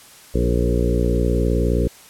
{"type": "harmonic tone with a mistuned harmonic", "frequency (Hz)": 59.5, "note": "A#1", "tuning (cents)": 36, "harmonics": [1, 2, 3, 4, 5, 6, 7, 8, 9], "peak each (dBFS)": [-19, -24, -25, -27, -27, -28, -26, -27, -30], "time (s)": [0.34, 1.88], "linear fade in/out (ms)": 10, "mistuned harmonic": 7, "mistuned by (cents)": 18, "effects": ["white hiss -45 dBFS RMS until 2.09 s", "low-pass 12000 Hz 12 dB/octave"]}